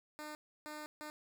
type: tone bursts at uneven times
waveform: 10% pulse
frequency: 302.5 Hz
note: D#4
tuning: 49 cents flat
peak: -36 dBFS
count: 3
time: 0.19-0.35 / 0.66-0.86 / 1.01-1.1 s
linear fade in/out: 0 ms
effects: none